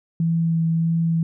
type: tone with vibrato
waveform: sine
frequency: 164.81 Hz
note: E3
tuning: in tune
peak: -17 dBFS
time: 0.2-1.23 s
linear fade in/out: 2 ms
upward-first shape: sine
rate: 1.6 Hz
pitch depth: 11 cents each way
effects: none